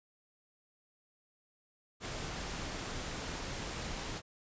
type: noise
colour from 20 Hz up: pink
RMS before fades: -40 dBFS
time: 2-4.22 s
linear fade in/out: 50 ms
effects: resampled to 16000 Hz